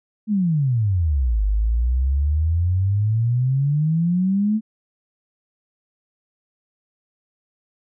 sine exponential two-way sweep, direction down then up, 221.7 to 49.47 to 221.7 Hz, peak -16 dBFS, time 0.27-4.61 s, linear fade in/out 50 ms, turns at 1.44 s, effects none

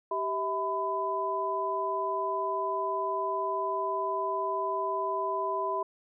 sine tone cluster, 390 / 648 / 1003 Hz, G4 / E5 / B5, -9 / -30 / +26 cents, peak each -34 / -34 / -30 dBFS, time 0.11-5.83 s, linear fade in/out 5 ms, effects none

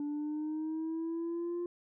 sine linear sweep, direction up, 290.1 to 350.6 Hz, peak -31 dBFS, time 0-1.66 s, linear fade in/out 2 ms, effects tanh soft clip ceiling -32 dBFS

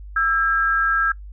sine tone pair together, 1329 / 1619 Hz, E6 / G#6, +14 / -45 cents, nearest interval minor third, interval 341 cents, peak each -19 dBFS, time 0.16-1.12 s, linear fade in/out 5 ms, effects noise-tail reverb RT60 0.1 s tail -19 dB re dry + added 50 Hz sine -34 dBFS peak until 1.32 s

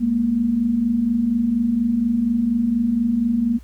sine tone pair together, 211.8 / 236 Hz, G#3 / A#3, +34 / +22 cents, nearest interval major second, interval 188 cents, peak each -24 / -17 dBFS, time 0-3.59 s, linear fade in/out 20 ms, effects added 60 Hz sine -39 dBFS peak until 3.63 s + pink hiss -56 dBFS RMS until 3.63 s

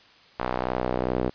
sawtooth tone with band-pass filter sweep, 62.5 Hz, B1, 21 cents sharp, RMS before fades -27 dBFS, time 0.39-1.3 s, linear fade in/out 10 ms, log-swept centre 970 to 410 Hz, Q 1.2, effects white hiss -54 dBFS RMS until 1.34 s + resampled to 11025 Hz

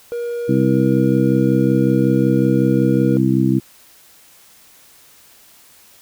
triangle tone, 475.6 Hz, A#4, 35 cents sharp, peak -19 dBFS, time 0.12-3.17 s, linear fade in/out 0 ms
harmonic tone, 65.41 Hz, C2, in tune, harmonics 2 / 3 / 4 / 5, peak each -18 / -18 / -18 / -18 dBFS, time 0.48-3.6 s, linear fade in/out 20 ms
effects white hiss -48 dBFS RMS until 6.01 s

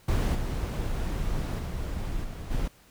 brown noise with level steps, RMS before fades -24 / -29 / -32 / -36 / -29 dBFS, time 0.08-2.68 s, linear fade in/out 5 ms, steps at 0.34 / 1.58 / 2.23 / 2.5 s, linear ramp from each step 20 ms, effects pink hiss -58 dBFS RMS until 2.9 s

